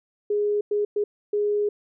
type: tone bursts at uneven times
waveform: sine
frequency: 414.4 Hz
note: G#4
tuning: 4 cents flat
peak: -20 dBFS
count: 4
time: 0.3-0.61 / 0.71-0.85 / 0.96-1.04 / 1.33-1.69 s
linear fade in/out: 5 ms
effects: none